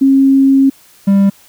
sine / triangle tone pair in turn, 270.7 / 197.62 Hz, C#4 / G3, -41 / +14 cents, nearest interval perfect fourth, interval 545 cents, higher first, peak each -5 / -4 dBFS, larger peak second, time 0.01-0.7 / 1.07-1.3 s, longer first, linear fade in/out 10 ms, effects white hiss -45 dBFS RMS until 1.48 s

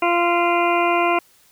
harmonic tone, 345.8 Hz, F4, 17 cents flat, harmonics 1 / 2 / 3 / 4 / 6 / 7 / 8, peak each -21 / -20 / -21 / -27 / -28 / -26 / -29 dBFS, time 0.02-1.19 s, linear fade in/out 5 ms, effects white hiss -55 dBFS RMS until 1.51 s

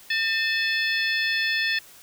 harmonic tone with a mistuned harmonic, 865 Hz, A5, 30 cents flat, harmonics 2 / 3 / 4 / 5 / 6, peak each -24 / -28 / -30 / -32 / -34 dBFS, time 0.1-1.79 s, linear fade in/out 5 ms, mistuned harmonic 2, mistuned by +70 cents, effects white hiss -49 dBFS RMS until 2.02 s

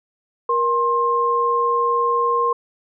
sine tone pair together, 472.6 / 1061 Hz, A#4 / C6, +24 / +24 cents, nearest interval octave + major second, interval 1400 cents, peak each -21 / -17 dBFS, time 0.49-2.53 s, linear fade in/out 5 ms, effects none

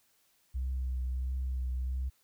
sine tone with vibrato, 64 Hz, C2, 38 cents flat, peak -29 dBFS, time 0.54-2.1 s, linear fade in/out 20 ms, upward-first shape triangle, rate 1.5 Hz, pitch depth 29 cents each way, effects tanh soft clip ceiling -28 dBFS + white hiss -70 dBFS RMS until 2.23 s

